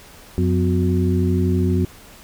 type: harmonic tone with a mistuned harmonic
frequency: 90.9 Hz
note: F#2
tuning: 30 cents flat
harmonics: 1 / 2 / 3 / 4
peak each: -18 / -21 / -23 / -24 dBFS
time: 0.38-1.85 s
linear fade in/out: 0 ms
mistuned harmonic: 3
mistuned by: -120 cents
effects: pink hiss -44 dBFS RMS until 2.23 s